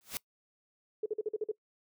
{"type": "noise with exponential growth", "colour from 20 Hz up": "white", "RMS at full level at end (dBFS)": -33, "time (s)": [0.01, 0.17], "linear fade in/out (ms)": 0, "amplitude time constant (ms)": 33}
{"type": "tone bursts", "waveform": "sine", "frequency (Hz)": 430, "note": "A4", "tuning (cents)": -40, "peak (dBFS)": -29, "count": 7, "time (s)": [1.03, 1.516], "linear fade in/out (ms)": 5, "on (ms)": 30, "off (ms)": 46}
{"effects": ["noise-tail reverb RT60 0.1 s tail -22 dB re dry"]}